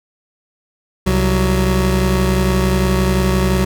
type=tone pair together; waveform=25% pulse; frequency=65.9 / 186.29 Hz; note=C2 / F#3; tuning=+13 / +12 cents; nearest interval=octave + tritone; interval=1799 cents; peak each=-12 dBFS; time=1.06-3.65 s; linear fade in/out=10 ms; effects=none